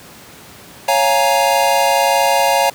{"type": "chord", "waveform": "square", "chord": "Bb minor seventh", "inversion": "first", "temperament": "equal", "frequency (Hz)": [554.4, 698.5, 830.6, 932.3], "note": ["Db5", "F5", "Ab5", "Bb5"], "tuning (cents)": [0, 0, 0, 0], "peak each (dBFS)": -18, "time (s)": [0.88, 2.7], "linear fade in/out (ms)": 5, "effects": ["pink hiss -39 dBFS RMS until 2.74 s", "high-pass 100 Hz 12 dB/octave"]}